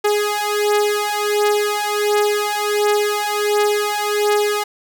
sawtooth beating tone pair, 415.3 / 416.7 Hz, G#4 / G#4, 0 / +6 cents, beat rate 1.4 Hz, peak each -15 dBFS, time 0.04-4.64 s, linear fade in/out 10 ms, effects none

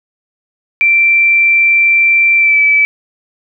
sine tone with pitch glide, 2349 to 2305 Hz, D7 to D7, 0 to -33 cents, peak -6 dBFS, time 0.81-2.85 s, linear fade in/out 0 ms, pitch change -33 cents, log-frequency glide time 2.37-2.6 s, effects none

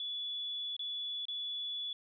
sine tone with dropouts, 3428 Hz, A7, 46 cents flat, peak -36 dBFS, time 0-1.93 s, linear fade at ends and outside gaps 2 ms, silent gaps 0.766-0.793 / 1.254-1.283 s, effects none

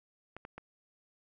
clicks, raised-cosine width 0.5 ms, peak -29 dBFS, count 3, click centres 0.366 / 0.451 / 0.58 s, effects none

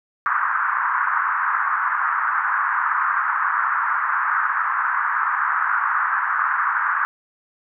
white band-pass noise, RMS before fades -21 dBFS, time 0.26-7.05 s, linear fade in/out 0 ms, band 1000 to 1600 Hz, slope 48 dB/octave, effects none

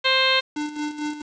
harmonic tone, 525 Hz, C5, 6 cents sharp, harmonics 1 / 2 / 3 / 4 / 5 / 6 / 7 / 8, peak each -25 / -25 / -25 / -25 / -25 / -25 / -25 / -25 dBFS, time 0.04-0.41 s, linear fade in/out 20 ms
square tone with tremolo, 299.1 Hz, D4, 32 cents sharp, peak -24 dBFS, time 0.56-1.22 s, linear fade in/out 5 ms, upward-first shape sine, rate 4.5 Hz, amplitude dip 75%
effects resampled to 16000 Hz + 7-bit

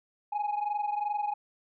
sine tone pair together, 825.3 / 848 Hz, G#5 / G#5, -11 / +36 cents, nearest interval unison, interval 47 cents, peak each -28 / -31 dBFS, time 0.32-1.34 s, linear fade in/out 10 ms, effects tanh soft clip ceiling -25 dBFS

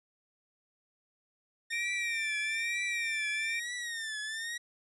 sawtooth tone with vibrato, 1826 Hz, A#6, 36 cents flat, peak -32 dBFS, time 1.7-4.58 s, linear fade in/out 10 ms, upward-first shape triangle, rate 1.1 Hz, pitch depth 130 cents each way
sine tone, 2349 Hz, D7, in tune, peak -32 dBFS, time 1.72-3.6 s, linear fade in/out 10 ms
effects resampled to 24000 Hz

